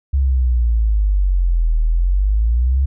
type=exponential two-way sweep; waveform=sine; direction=down then up; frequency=69.3 to 38.89 to 69.3 Hz; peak=-12 dBFS; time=0.13-2.86 s; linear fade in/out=10 ms; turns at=1.81 s; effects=none